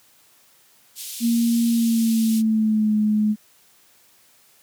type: band-pass noise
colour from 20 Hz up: white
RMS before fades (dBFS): -34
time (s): 0.95-2.43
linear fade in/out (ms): 50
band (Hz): 2900 to 14000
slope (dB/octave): 24
type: tone with pitch glide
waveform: sine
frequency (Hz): 233.1 to 212.5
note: A#3 to G#3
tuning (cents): 0 to +40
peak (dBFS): -16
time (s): 1.2-3.36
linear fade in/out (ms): 50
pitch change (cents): -160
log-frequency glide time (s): 1.68-2.96
effects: white hiss -56 dBFS RMS until 4.62 s + high-pass 80 Hz 12 dB/octave